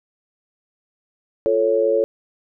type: chord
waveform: sine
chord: F augmented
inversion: none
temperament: equal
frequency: 349.2 / 440 / 554.4 Hz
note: F4 / A4 / C#5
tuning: 0 / 0 / 0 cents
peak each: -24 / -18 / -18 dBFS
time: 1.46-2.04 s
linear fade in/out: 0 ms
effects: none